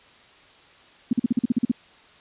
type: tone bursts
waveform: sine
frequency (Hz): 241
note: B3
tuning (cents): -42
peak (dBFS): -15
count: 10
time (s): 1.11-1.716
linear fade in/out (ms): 5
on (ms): 21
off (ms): 44
effects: white hiss -52 dBFS RMS until 2.2 s + resampled to 8000 Hz